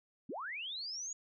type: linear sweep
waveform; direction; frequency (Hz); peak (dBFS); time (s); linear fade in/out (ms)
sine; up; 174.61 to 6850; -39; 0.29-1.13; 5
effects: none